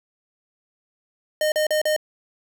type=tone bursts; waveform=square; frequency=613 Hz; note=D#5; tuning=26 cents flat; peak=-19 dBFS; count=4; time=1.41-1.964 s; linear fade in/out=2 ms; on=110 ms; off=38 ms; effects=8-bit